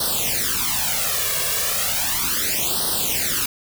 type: noise with flanger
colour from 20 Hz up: white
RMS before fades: -22 dBFS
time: 0-3.46 s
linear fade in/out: 5 ms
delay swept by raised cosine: 0.21 to 1.81 ms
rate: 0.35 Hz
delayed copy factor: +1
effects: none